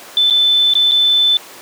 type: tone with dropouts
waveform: sine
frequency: 3520 Hz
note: A7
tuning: in tune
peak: -9 dBFS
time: 0.17-1.37 s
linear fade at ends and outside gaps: 1 ms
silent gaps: 0.3-0.307 / 0.737-0.753 / 0.913-0.918 s
effects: pink hiss -35 dBFS RMS until 1.61 s + high-pass 400 Hz 12 dB/octave